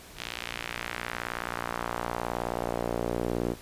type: tone with band-pass filter sweep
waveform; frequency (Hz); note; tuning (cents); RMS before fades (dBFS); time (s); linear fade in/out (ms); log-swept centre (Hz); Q
sawtooth; 59.1; A#1; +24; -33; 0.16-3.56; 50; 3300 to 370; 1.4
effects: pink hiss -48 dBFS RMS until 3.61 s + resampled to 32000 Hz